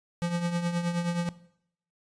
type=tone with tremolo; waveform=square; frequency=172.8 Hz; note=F3; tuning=18 cents flat; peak=-25 dBFS; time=0.22-1.29 s; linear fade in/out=0 ms; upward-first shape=triangle; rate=9.5 Hz; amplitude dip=70%; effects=noise-tail reverb RT60 0.7 s tail -18 dB re dry + resampled to 22050 Hz